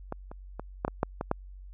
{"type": "clicks", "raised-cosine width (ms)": 1, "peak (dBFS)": [-19, -28, -22, -12, -16, -11, -17, -11], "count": 8, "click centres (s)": [0.124, 0.315, 0.596, 0.849, 0.88, 1.031, 1.211, 1.314], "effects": ["added 47 Hz sine -43 dBFS peak until 1.73 s"]}